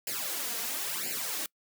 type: noise with flanger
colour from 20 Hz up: white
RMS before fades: -34 dBFS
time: 0.07-1.46 s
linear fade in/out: 2 ms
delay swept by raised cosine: 0.41 to 4.41 ms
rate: 0.99 Hz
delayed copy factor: +1
effects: noise-tail reverb RT60 0.1 s tail -25 dB re dry + high-pass 200 Hz 12 dB/octave